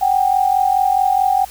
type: tone pair together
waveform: sine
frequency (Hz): 751.3 / 796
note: F#5 / G5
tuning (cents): +26 / +26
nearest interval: minor second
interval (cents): 100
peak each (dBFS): -15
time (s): 0.01-1.45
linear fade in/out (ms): 10
effects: added 58 Hz sine -43 dBFS peak until 1.5 s + white hiss -39 dBFS RMS until 1.5 s